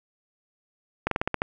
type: slowing click train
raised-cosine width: 0.5 ms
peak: -9 dBFS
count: 7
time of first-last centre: 1.07-1.419 s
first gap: 43 ms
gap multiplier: 1.12
effects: none